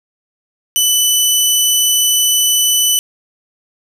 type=tone; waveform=15% pulse; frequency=2989 Hz; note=F#7; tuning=17 cents sharp; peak=-3 dBFS; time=0.76-2.99 s; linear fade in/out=0 ms; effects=none